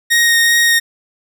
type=tone with vibrato; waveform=sawtooth; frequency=1864.7 Hz; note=A#6; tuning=in tune; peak=-6 dBFS; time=0.1-0.8 s; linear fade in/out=20 ms; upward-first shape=triangle; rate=2.6 Hz; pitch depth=12 cents each way; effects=none